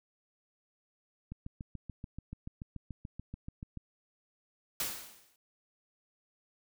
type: click train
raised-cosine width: 5 ms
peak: -29 dBFS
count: 18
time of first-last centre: 1.32-3.773 s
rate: 6.93 Hz
type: noise with exponential decay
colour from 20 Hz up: white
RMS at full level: -32 dBFS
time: 4.8-5.36 s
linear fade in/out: 2 ms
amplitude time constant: 120 ms
effects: none